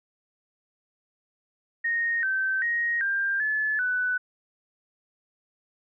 sine tone with pitch steps, 1858 / 1547 / 1877 / 1592 / 1726 / 1494 Hz, A#6 / G6 / A#6 / G6 / A6 / F#6, -6 / -23 / +11 / +26 / -34 / +16 cents, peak -23 dBFS, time 1.84-4.18 s, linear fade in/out 10 ms, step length 390 ms, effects none

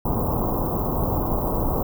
pink band-stop noise, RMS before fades -23 dBFS, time 0.05-1.83 s, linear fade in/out 5 ms, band 1100 to 15000 Hz, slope 48 dB/octave, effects none

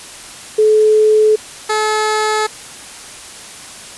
sine / 15% pulse tone pair in turn, 430.1 / 430.1 Hz, A4 / A4, -39 / -39 cents, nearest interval unison, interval 0 cents, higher neither, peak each -7 / -7 dBFS, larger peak neither, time 0.58-1.36 / 1.69-2.47 s, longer neither, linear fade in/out 10 ms, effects white hiss -33 dBFS RMS until 3.97 s + resampled to 24000 Hz

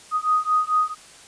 sine beating tone pair, 1244.5 / 1249 Hz, D#6 / D#6, 0 / +6 cents, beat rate 4.5 Hz, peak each -21 dBFS, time 0.11-0.95 s, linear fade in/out 50 ms, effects white hiss -46 dBFS RMS until 1.27 s + resampled to 22050 Hz

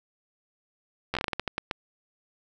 slowing click train, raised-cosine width 0.3 ms, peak -12 dBFS, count 12, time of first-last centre 1.14-1.712 s, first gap 12 ms, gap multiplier 1.27, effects none

